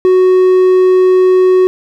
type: tone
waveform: triangle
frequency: 370 Hz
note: F#4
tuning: in tune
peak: -3 dBFS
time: 0.05-1.67 s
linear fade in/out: 0 ms
effects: none